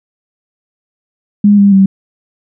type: tone with pitch steps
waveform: sine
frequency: 205.1 / 200.4 / 193.4 Hz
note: G#3 / G3 / G3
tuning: -21 / +38 / -23 cents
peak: -3 dBFS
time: 1.44-1.86 s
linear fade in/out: 5 ms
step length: 140 ms
effects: none